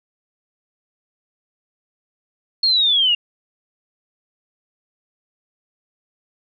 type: linear sweep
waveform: sine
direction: down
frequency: 4331 to 2781 Hz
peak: -13 dBFS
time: 2.63-3.15 s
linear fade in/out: 5 ms
effects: none